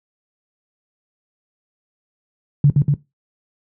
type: tone with echo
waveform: sine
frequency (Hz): 143.4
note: D3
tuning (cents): -41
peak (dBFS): -7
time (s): 2.64-2.7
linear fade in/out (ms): 2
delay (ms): 120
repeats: 2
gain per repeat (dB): -2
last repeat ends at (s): 2.94
effects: noise-tail reverb RT60 0.2 s tail -18 dB re dry + high-pass 80 Hz 12 dB/octave